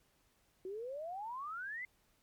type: exponential sweep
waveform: sine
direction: up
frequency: 364.1 to 2093 Hz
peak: -40 dBFS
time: 0.65-1.85 s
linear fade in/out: 2 ms
effects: pink hiss -73 dBFS RMS until 2.22 s + MP3 96 kbps